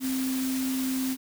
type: tone in noise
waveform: sine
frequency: 261.6 Hz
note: C4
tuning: in tune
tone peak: -26 dBFS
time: 0-1.17 s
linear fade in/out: 50 ms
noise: white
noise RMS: -36 dBFS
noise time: 0-1.17 s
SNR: +7 dB
effects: none